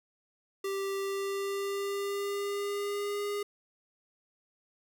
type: tone with pitch glide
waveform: square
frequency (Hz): 392 to 409.1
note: G4 to G#4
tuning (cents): 0 to -26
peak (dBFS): -32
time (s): 0.64-3.43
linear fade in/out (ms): 5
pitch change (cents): +74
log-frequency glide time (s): 0.98-3.22
effects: none